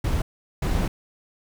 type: noise bursts at uneven times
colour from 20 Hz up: brown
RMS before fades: -23 dBFS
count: 2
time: 0.04-0.22 / 0.62-0.88 s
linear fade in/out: 5 ms
effects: none